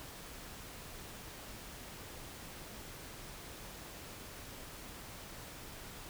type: silence
effects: pink hiss -49 dBFS RMS until 6.09 s